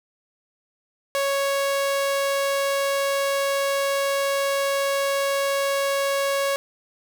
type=tone; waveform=sawtooth; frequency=554.4 Hz; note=C#5; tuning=in tune; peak=-17 dBFS; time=1.15-6.56 s; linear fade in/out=0 ms; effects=none